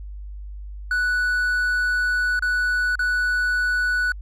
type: tone with dropouts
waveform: triangle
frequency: 1480 Hz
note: F#6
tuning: in tune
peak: -17 dBFS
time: 0.91-4.12 s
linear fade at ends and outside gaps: 2 ms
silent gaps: 2.393-2.423 / 2.955-2.992 s
effects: added 50 Hz sine -32 dBFS peak until 4.21 s + resampled to 32000 Hz